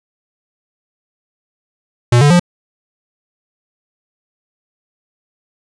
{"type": "tone with pitch steps", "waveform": "square", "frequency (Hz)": [120.7, 145.3, 175.9], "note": ["B2", "D3", "F3"], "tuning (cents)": [-39, -18, 13], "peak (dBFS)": -7, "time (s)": [2.12, 2.396], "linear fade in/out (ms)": 5, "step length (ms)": 92, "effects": ["resampled to 22050 Hz"]}